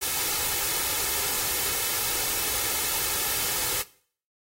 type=noise with comb filter; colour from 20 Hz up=white; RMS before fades=-27 dBFS; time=0.01-3.83 s; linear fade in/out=20 ms; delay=2.3 ms; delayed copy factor=+0.5; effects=noise-tail reverb RT60 0.5 s tail -19 dB re dry + AAC 48 kbps